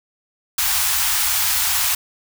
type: band-stop noise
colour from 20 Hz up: white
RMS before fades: -19 dBFS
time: 0.58-1.95 s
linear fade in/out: 5 ms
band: 100 to 750 Hz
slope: 48 dB/octave
effects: none